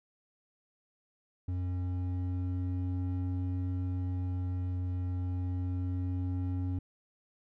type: tone pair together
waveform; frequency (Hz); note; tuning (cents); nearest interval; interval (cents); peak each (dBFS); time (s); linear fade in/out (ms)
triangle; 90.8 / 272.1; F#2 / C#4; -32 / -32; octave + perfect fifth; 1900; -29 / -38; 1.48-6.79; 5
effects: none